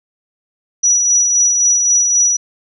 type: tone with tremolo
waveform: sine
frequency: 5860 Hz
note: F#8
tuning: 18 cents flat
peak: -8 dBFS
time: 0.83-2.37 s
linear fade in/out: 10 ms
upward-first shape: sine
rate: 3.8 Hz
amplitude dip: 35%
effects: none